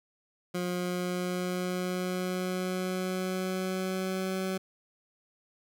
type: tone with pitch glide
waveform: 20% pulse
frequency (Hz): 178.6 to 188.57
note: F3 to F#3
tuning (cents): +39 to +33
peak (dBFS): -25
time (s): 0.54-4.58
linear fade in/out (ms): 10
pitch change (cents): +94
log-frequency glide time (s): 0.67-4.35
effects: none